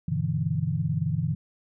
sine chord, E minor seventh, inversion first, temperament equal, 98 / 123.47 / 146.83 / 164.81 Hz, G2 / B2 / D3 / E3, 0 / 0 / 0 / 0 cents, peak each -32 / -31 / -28 / -28 dBFS, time 0.08-1.35 s, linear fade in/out 5 ms, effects none

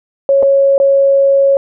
sine tone with dropouts, 551 Hz, C#5, 11 cents flat, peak -6 dBFS, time 0.29-1.57 s, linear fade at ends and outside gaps 1 ms, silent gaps 0.426-0.43 / 0.78-0.8 s, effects none

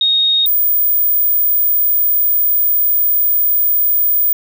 sine tone pair in turn, 3729 / 15037 Hz, A#7 / A#9, 0 / +14 cents, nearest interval 2 octaves, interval 2414 cents, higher second, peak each -10 dBFS, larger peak neither, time 0.01-0.46 / 0.46-4.33 s, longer second, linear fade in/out 2 ms, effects none

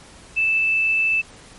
sine tone, 2637 Hz, E7, in tune, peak -16 dBFS, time 0.36-1.22 s, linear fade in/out 20 ms, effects pink hiss -45 dBFS RMS until 1.58 s + MP3 48 kbps

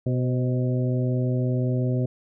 harmonic tone with a mistuned harmonic, 125.5 Hz, B2, 28 cents sharp, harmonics 1 / 2 / 3 / 4 / 5, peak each -22 / -28 / -32 / -34 / -36 dBFS, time 0.06-2.06 s, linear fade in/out 5 ms, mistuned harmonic 4, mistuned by +44 cents, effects none

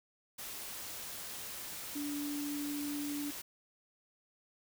sine tone in noise, 290 Hz, D4, 22 cents flat, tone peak -36 dBFS, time 1.95-3.31 s, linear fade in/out 10 ms, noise white, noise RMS -44 dBFS, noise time 0.38-3.42 s, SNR +5 dB, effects none

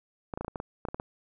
clicks, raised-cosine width 1 ms, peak -20 dBFS, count 11, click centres 0.338 / 0.375 / 0.41 / 0.447 / 0.481 / 0.558 / 0.601 / 0.852 / 0.886 / 0.945 / 0.999 s, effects none

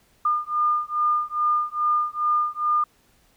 sine beating tone pair, 1209 / 1211.4 Hz, D6 / D#6, +50 / -47 cents, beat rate 2.4 Hz, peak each -23 dBFS, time 0.25-2.84 s, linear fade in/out 5 ms, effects pink hiss -61 dBFS RMS until 3.36 s

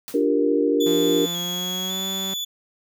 white noise with exponential decay, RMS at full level -33 dBFS, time 0.08-0.28 s, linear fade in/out 0 ms, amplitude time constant 43 ms
sine chord, G minor seventh, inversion second, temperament equal, 293.7 / 349.2 / 392 / 466.2 Hz, D4 / F4 / G4 / Bb4, 0 / 0 / 0 / 0 cents, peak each -21 / -26 / -24 / -21 dBFS, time 0.14-1.26 s, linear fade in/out 5 ms
35% pulse tone with vibrato, 3400 Hz, G#7, 40 cents sharp, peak -24 dBFS, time 0.8-2.45 s, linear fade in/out 10 ms, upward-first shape square, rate 0.91 Hz, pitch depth 31 cents each way
sawtooth tone with pitch glide, 172.6 to 191.51 Hz, F3 to G3, -20 to -40 cents, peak -26 dBFS, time 0.86-2.34 s, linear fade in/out 5 ms, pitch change +180 cents, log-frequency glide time 1.33-2.07 s
effects none

